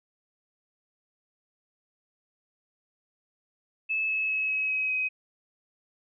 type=tone with pitch steps; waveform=sine; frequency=2607 / 2590 / 2574 / 2558 / 2542 / 2525 Hz; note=E7 / E7 / E7 / D#7 / D#7 / D#7; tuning=-20 / -31 / -42 / +47 / +36 / +25 cents; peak=-25 dBFS; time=3.89-5.09 s; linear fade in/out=20 ms; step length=200 ms; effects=none